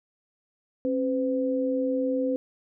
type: tone pair together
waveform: sine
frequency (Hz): 269.3 / 508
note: C#4 / B4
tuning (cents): -50 / +49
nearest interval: major seventh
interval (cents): 1099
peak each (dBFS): -26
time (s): 0.85-2.36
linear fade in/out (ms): 0
effects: none